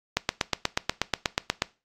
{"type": "click train", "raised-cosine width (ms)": 0.2, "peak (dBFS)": -4, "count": 13, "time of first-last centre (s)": [0.17, 1.621], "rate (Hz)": 8.27, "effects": ["noise-tail reverb RT60 0.3 s tail -21 dB re dry", "AAC 48 kbps"]}